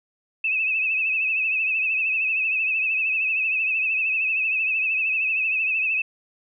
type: tone with vibrato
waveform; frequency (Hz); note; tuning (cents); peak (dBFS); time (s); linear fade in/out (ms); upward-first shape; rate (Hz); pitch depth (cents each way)
sine; 2589; E7; -32; -20; 0.44-6.02; 5; triangle; 13; 73
effects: none